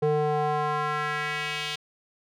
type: tone with band-pass filter sweep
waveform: square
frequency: 150 Hz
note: D3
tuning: 37 cents sharp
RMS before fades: -27 dBFS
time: 0.02-1.76 s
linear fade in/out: 10 ms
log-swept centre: 460 to 3400 Hz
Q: 2
effects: none